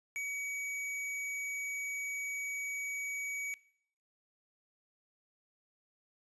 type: tone with hard clipping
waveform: triangle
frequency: 2265 Hz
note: C#7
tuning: 37 cents sharp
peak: -37 dBFS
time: 0.16-3.54 s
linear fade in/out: 0 ms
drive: 17 dB
effects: noise-tail reverb RT60 0.6 s tail -20 dB re dry + resampled to 24000 Hz